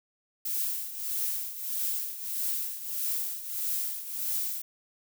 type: noise with tremolo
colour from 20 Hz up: violet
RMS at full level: -29 dBFS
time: 0.45-4.62 s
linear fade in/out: 5 ms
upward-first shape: triangle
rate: 1.6 Hz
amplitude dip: 75%
effects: none